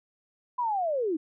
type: linear sweep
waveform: sine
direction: down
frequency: 1011 to 293.7 Hz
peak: -25 dBFS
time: 0.58-1.17 s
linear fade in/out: 10 ms
effects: none